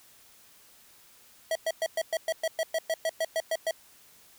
square tone bursts, 648 Hz, E5, 30 cents flat, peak -26 dBFS, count 15, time 1.51-3.71 s, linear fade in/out 2 ms, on 44 ms, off 110 ms, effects white hiss -57 dBFS RMS until 4.38 s

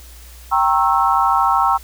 sine chord, G diminished seventh, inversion none, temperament equal with one note detuned, 784 / 932.3 / 1085.3 / 1318.5 Hz, G5 / Bb5 / Db6 / Fb6, 0 / 0 / -37 / 0 cents, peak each -18 dBFS, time 0.51-1.78 s, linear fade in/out 20 ms, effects added 60 Hz sine -38 dBFS peak until 1.83 s + white hiss -44 dBFS RMS until 1.83 s

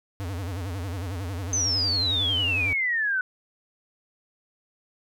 square tone with vibrato, 92 Hz, F#2, 9 cents flat, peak -30 dBFS, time 0.2-2.73 s, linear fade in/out 0 ms, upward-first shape sine, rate 11 Hz, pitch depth 170 cents each way
sine exponential sweep, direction down, 6272 to 1480 Hz, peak -22 dBFS, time 1.53-3.21 s, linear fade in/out 2 ms
effects none

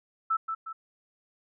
sine tone with echo, 1318.5 Hz, E6, in tune, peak -23 dBFS, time 0.3-0.37 s, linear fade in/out 10 ms, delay 180 ms, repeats 2, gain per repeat -6 dB, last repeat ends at 0.73 s, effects none

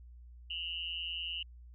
sine tone with amplitude modulation, 2875 Hz, F7, 50 cents sharp, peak -32 dBFS, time 0.5-1.43 s, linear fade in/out 5 ms, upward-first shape sine, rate 170 Hz, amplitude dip 95%, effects added 60 Hz sine -50 dBFS peak until 1.74 s

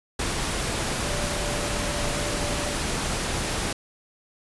sine tone in noise, 584 Hz, D5, 10 cents flat, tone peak -34 dBFS, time 1.04-2.75 s, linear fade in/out 5 ms, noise pink, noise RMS -27 dBFS, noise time 0.19-3.73 s, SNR -10 dB, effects resampled to 24000 Hz

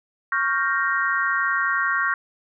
sine chord, G half-diminished seventh, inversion second, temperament equal, 1108.7 / 1396.9 / 1568 / 1864.7 Hz, Db6 / F6 / G6 / Bb6, 0 / 0 / 0 / 0 cents, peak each -25 dBFS, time 0.32-2.14 s, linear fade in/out 2 ms, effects none

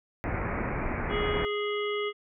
pink low-pass noise, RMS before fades -31 dBFS, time 0.24-1.45 s, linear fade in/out 0 ms, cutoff 2400 Hz, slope 96 dB/octave
harmonic tone, 415.3 Hz, G#4, in tune, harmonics 1 / 3 / 5 / 7 / 8, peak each -29 / -36 / -36 / -40 / -42 dBFS, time 1.09-2.13 s, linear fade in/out 50 ms
effects none

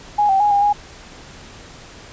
sine tone with pitch steps, 830 / 775 / 829 / 808 / 824 Hz, G#5 / G5 / G#5 / G#5 / G#5, -1 / -20 / -3 / -48 / -14 cents, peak -12 dBFS, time 0.18-0.73 s, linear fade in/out 10 ms, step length 110 ms, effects pink hiss -40 dBFS RMS until 2.12 s + resampled to 16000 Hz

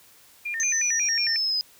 sine tone with vibrato, 2093 Hz, C7, in tune, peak -27 dBFS, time 0.45-1.37 s, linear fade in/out 10 ms, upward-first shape square, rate 5.5 Hz, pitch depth 240 cents each way
sine linear sweep, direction down, 6272 to 4978 Hz, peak -22 dBFS, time 0.6-1.61 s, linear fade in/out 0 ms
effects white hiss -54 dBFS RMS until 1.79 s

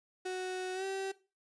35% pulse tone with pitch glide, 370 to 386.4 Hz, F#4 to G4, 0 to -25 cents, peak -33 dBFS, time 0.25-1.12 s, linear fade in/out 10 ms, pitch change +75 cents, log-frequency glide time 0.74-0.84 s, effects noise-tail reverb RT60 0.3 s tail -17 dB re dry + resampled to 22050 Hz

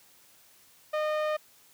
sawtooth tone with low-pass filter, 612 Hz, D#5, 29 cents flat, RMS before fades -29 dBFS, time 0.93-1.37 s, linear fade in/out 10 ms, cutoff 2500 Hz, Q 0.55, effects white hiss -59 dBFS RMS until 1.73 s + high-pass 60 Hz 12 dB/octave

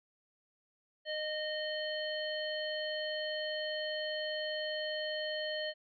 harmonic tone, 615 Hz, D#5, 20 cents flat, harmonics 1 / 3 / 5 / 7, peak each -37 / -41 / -41 / -44 dBFS, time 1.05-5.74 s, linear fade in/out 50 ms, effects none

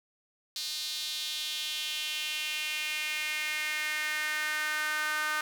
sawtooth tone with high-pass filter sweep, 305.3 Hz, D#4, 33 cents flat, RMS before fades -33 dBFS, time 0.56-5.41 s, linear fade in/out 2 ms, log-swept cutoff 4200 to 1400 Hz, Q 3.2, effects none

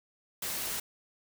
white noise, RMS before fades -35 dBFS, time 0.42-0.8 s, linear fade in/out 5 ms, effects none

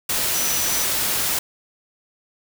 sine tone in noise, 5920 Hz, F#8, in tune, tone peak -26 dBFS, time 0.34-0.85 s, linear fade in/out 5 ms, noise white, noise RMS -22 dBFS, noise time 0.09-1.39 s, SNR -7 dB, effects none

